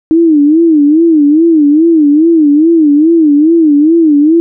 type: tone with vibrato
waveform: sine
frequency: 311.1 Hz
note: D#4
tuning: in tune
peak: -3 dBFS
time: 0.11-4.4 s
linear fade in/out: 0 ms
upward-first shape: sine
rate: 2.4 Hz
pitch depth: 140 cents each way
effects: none